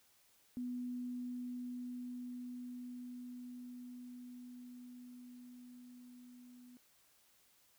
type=tone with level ramp; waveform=sine; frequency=246.9 Hz; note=B3; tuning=in tune; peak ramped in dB=-38 to -55 dBFS; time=0.57-6.77 s; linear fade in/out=0 ms; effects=white hiss -70 dBFS RMS until 7.78 s